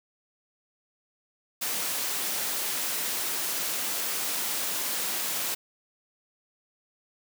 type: high-pass noise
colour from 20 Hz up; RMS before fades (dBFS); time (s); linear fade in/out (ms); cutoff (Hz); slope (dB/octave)
white; -30; 1.61-5.55; 10; 200; 12
effects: none